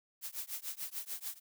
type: noise with tremolo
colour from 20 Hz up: blue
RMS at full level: -38 dBFS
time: 0.21-1.4 s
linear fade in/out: 50 ms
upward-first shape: triangle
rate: 6.8 Hz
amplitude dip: 100%
effects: none